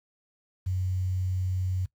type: tone with quantisation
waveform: sine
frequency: 92.5 Hz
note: F#2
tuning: in tune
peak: -26 dBFS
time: 0.66-1.86 s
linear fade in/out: 10 ms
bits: 9
effects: noise-tail reverb RT60 0.1 s tail -18 dB re dry